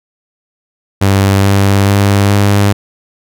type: tone with pitch steps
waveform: sawtooth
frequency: 98 / 99.02 / 100.06 / 101.1 Hz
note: G2 / G2 / G2 / G#2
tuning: 0 / +18 / +36 / -46 cents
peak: -3 dBFS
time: 1.01-2.73 s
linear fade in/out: 10 ms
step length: 430 ms
effects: none